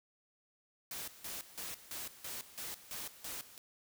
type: noise with tremolo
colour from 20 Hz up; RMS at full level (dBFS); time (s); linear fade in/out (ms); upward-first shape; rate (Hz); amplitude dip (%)
white; -43; 0.91-3.58; 2; square; 3; 80
effects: none

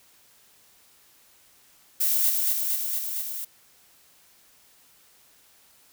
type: noise with echo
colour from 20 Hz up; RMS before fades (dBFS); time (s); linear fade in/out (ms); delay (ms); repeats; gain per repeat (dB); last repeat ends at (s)
violet; -23; 2-2.3; 10; 230; 5; -2; 3.45
effects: white hiss -58 dBFS RMS until 5.92 s

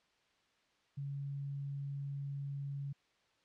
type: tone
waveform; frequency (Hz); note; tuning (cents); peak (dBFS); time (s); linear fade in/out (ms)
sine; 140.2; C#3; +20; -38; 0.97-2.93; 10
effects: white hiss -73 dBFS RMS until 3.44 s + low-pass 4000 Hz 12 dB/octave

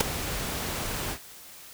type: noise with ADSR envelope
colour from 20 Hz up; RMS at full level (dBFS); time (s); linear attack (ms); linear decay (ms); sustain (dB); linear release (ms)
pink; -17; 0-1.19; 7; 8; -15; 79
effects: white hiss -47 dBFS RMS until 1.73 s

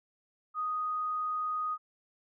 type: tone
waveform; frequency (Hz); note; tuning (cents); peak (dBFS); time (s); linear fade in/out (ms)
sine; 1244.5; D#6; 0; -30; 0.54-1.78; 50
effects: none

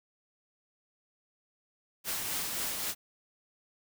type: noise with tremolo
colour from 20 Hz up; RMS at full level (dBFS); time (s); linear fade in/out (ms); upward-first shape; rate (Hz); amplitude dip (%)
white; -33; 2.04-2.95; 50; triangle; 3.8; 35
effects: none

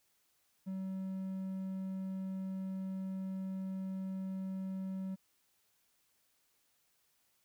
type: tone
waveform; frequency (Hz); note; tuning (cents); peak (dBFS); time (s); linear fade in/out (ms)
triangle; 190; F#3; +46; -35; 0.66-5.16; 20
effects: white hiss -75 dBFS RMS until 7.44 s

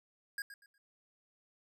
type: tone with echo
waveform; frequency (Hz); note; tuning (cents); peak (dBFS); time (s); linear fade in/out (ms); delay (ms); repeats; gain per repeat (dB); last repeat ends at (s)
square; 1633; G#6; -30; -37; 0.38-0.42; 2; 120; 3; -12; 0.78
effects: none

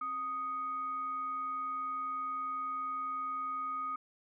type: tone with frequency modulation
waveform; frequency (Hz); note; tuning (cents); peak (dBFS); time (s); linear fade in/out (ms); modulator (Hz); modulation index
sine; 1245; D#6; +1; -34; 0.01-3.96; 5; 977; 0.21
effects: none

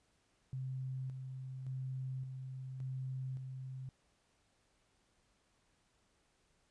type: tone with tremolo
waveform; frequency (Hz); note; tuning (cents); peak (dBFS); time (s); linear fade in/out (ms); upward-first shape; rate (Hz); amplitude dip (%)
sine; 130.81; C3; 0; -38; 0.53-3.89; 0; square; 0.88; 40
effects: pink hiss -75 dBFS RMS until 6.7 s + resampled to 22050 Hz

